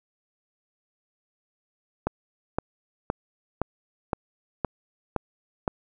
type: click train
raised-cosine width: 1 ms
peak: -10 dBFS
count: 8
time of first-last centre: 2.07-5.678 s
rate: 1.94 Hz
effects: none